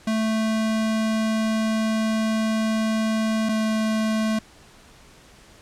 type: tone pair in turn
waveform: square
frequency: 220 / 218.7 Hz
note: A3 / A3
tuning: 0 / -10 cents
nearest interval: unison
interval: 10 cents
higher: first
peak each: -21 dBFS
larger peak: neither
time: 0.07-3.49 / 3.49-4.39 s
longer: first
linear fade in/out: 5 ms
effects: pink hiss -50 dBFS RMS until 5.61 s + low-pass 9000 Hz 12 dB/octave